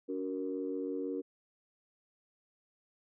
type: chord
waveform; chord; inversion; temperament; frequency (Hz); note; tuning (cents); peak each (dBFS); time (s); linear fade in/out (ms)
sine; F# major; second; equal with one note detuned; 284 / 370 / 466.2; C#4 / F#4 / A#4; +42 / 0 / 0; -37 / -39 / -38; 0.08-1.22; 20
effects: tanh soft clip ceiling -24 dBFS